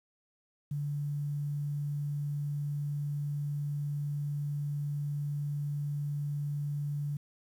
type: tone with quantisation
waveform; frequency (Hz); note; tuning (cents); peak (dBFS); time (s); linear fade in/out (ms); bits
sine; 145.2; D3; -19; -31; 0.71-7.17; 5; 10
effects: none